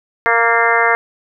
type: harmonic tone with a mistuned harmonic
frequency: 232.2 Hz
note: A#3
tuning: 7 cents flat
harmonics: 2 / 3 / 4 / 5 / 6 / 7 / 8 / 9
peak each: -19 / -19 / -19 / -19 / -19 / -19 / -19 / -19 dBFS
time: 0.26-0.95 s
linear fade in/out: 0 ms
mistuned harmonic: 8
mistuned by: -34 cents
effects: none